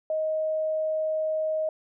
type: tone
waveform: sine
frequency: 627 Hz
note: D#5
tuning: 13 cents sharp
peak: -24 dBFS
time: 0.1-1.69 s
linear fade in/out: 2 ms
effects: none